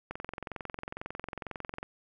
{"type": "click train", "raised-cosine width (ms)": 0.5, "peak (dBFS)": -22, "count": 39, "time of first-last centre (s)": [0.11, 1.829], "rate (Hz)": 22.1, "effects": []}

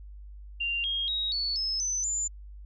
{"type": "tone with pitch steps", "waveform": "sine", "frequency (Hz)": [2781, 3250, 3799, 4440, 5190, 6065, 7089], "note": ["F7", "G#7", "A#7", "C#8", "E8", "F#8", "A8"], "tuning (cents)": [-8, -38, 32, 2, -28, 42, 12], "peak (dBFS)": -27, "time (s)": [0.6, 2.28], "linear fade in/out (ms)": 10, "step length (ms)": 240, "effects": ["added 50 Hz sine -42 dBFS peak until 2.65 s"]}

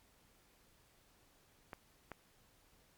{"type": "clicks", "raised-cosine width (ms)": 0.5, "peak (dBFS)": -30, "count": 2, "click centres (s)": [1.732, 2.117], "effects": ["pink hiss -69 dBFS RMS until 2.97 s", "MP3 96 kbps"]}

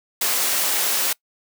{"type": "high-pass noise", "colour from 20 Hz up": "white", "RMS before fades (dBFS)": -21, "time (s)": [0.21, 1.13], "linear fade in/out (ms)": 5, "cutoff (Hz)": 340, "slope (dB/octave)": 12, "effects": ["noise-tail reverb RT60 0.1 s tail -24 dB re dry"]}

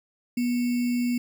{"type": "tone with sample-and-hold", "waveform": "sine", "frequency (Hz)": 243, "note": "B3", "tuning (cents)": -28, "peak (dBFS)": -22, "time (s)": [0.37, 1.18], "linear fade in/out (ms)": 5, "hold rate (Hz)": 2450, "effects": []}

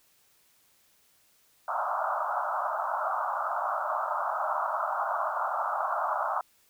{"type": "band-pass noise", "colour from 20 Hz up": "white", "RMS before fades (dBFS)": -30, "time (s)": [1.68, 6.41], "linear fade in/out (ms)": 2, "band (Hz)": [600, 1400], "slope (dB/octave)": 96, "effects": ["white hiss -65 dBFS RMS until 6.69 s"]}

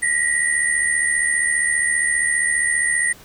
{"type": "tone cluster", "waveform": "sine", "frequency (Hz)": [1881, 1956, 8990], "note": ["A#6", "B6", "C#9"], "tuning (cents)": [15, -17, 23], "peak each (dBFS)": -21, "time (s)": [0.02, 3.13], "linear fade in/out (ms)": 10, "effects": ["pink hiss -45 dBFS RMS until 3.24 s"]}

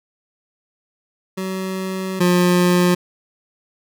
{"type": "tone pair in turn", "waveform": "25% pulse", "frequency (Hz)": [188.7, 178.11], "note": ["F#3", "F3"], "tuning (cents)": [34, 34], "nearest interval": "minor second", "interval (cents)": 100, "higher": "first", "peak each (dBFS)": [-19, -9], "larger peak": "second", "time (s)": [[1.37, 2.2], [2.2, 2.95]], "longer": "first", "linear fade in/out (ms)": 10, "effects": []}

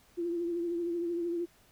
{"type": "tone with vibrato", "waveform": "sine", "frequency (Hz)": 342.9, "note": "F4", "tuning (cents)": -32, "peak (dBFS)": -30, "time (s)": [0.17, 1.46], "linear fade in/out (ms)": 20, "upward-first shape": "triangle", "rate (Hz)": 13, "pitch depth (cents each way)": 48, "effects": ["pink hiss -63 dBFS RMS until 1.71 s"]}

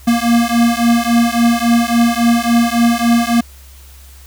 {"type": "beating tone pair", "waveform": "square", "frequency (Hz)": [233.1, 236.7], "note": ["A#3", "A#3"], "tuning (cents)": [0, 27], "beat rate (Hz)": 3.6, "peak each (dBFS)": -14, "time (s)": [0.07, 3.41], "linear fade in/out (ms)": 10, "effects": ["added 67 Hz sine -37 dBFS peak until 4.26 s", "white hiss -44 dBFS RMS until 4.26 s"]}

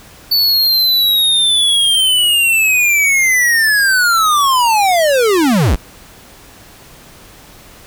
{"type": "linear sweep", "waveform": "square", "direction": "down", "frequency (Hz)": [4504, 37.15], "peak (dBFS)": -10, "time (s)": [0.31, 5.76], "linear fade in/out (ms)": 10, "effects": ["pink hiss -40 dBFS RMS until 7.86 s"]}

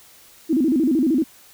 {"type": "tone with vibrato", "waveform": "sine", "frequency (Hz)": 286.1, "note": "D4", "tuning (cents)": -45, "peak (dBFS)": -15, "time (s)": [0.49, 1.24], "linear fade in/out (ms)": 20, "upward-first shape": "square", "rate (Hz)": 13, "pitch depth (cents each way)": 210, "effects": ["white hiss -49 dBFS RMS until 1.53 s"]}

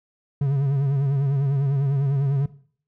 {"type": "tone with vibrato", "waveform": "triangle", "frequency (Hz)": 138.59, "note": "C#3", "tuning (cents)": 0, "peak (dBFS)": -16, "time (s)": [0.41, 2.46], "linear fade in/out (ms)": 5, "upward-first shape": "sine", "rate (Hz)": 10, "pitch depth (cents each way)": 63, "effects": ["noise-tail reverb RT60 0.5 s tail -17 dB re dry"]}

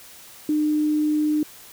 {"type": "tone", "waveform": "sine", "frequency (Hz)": 302.7, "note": "D#4", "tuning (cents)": -48, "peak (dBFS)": -18, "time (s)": [0.49, 1.43], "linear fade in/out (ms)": 2, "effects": ["white hiss -45 dBFS RMS until 1.72 s"]}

